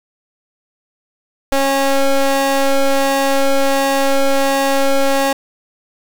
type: ring-modulated tone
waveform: 30% pulse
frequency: 273.7 Hz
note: C#4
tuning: 22 cents flat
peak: -6 dBFS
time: 1.52-5.33 s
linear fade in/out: 5 ms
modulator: 273 Hz
effects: none